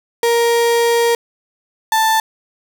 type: tone pair in turn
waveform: 35% pulse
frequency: 468.4 / 884.2 Hz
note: A#4 / A5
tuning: +8 / +8 cents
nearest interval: major seventh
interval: 1100 cents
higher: second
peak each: -10 dBFS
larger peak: neither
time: 0.23-1.15 / 1.92-2.2 s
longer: first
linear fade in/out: 2 ms
effects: none